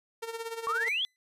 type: tone with tremolo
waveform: sawtooth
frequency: 456.8 Hz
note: A#4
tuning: 35 cents flat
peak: -29 dBFS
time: 0.22-0.89 s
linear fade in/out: 10 ms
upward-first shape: sine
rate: 17 Hz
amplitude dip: 70%
type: exponential sweep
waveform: sine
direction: up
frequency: 1100 to 3520 Hz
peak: -27 dBFS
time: 0.67-1.05 s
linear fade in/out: 0 ms
type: tone with exponential decay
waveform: sawtooth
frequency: 2010 Hz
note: B6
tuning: 30 cents sharp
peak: -34 dBFS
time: 0.88-1.16 s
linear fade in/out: 0 ms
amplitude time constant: 59 ms
effects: resampled to 32000 Hz